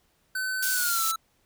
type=tone with pitch glide; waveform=square; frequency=1519 to 1322.4 Hz; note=F#6 to E6; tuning=+45 to +5 cents; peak=-28 dBFS; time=0.35-1.16 s; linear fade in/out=5 ms; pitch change=-240 cents; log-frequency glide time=0.72-1.04 s
type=high-pass noise; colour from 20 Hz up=pink; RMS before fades=-28 dBFS; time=0.62-1.12 s; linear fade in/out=10 ms; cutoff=6700 Hz; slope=12 dB/octave
effects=pink hiss -68 dBFS RMS until 1.45 s